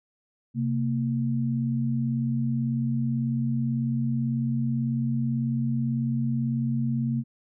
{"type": "tone pair together", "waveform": "sine", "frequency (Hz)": [131.83, 230], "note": ["C3", "A#3"], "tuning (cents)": [13, -23], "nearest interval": "minor seventh", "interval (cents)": 964, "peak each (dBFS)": -26, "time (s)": [0.54, 7.24], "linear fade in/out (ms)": 50, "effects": []}